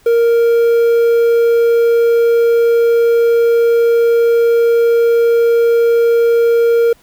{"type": "tone with quantisation", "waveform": "triangle", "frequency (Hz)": 466.2, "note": "A#4", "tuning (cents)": 0, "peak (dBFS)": -6, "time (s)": [0.06, 6.93], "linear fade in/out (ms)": 5, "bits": 6, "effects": ["pink hiss -50 dBFS RMS until 7.02 s"]}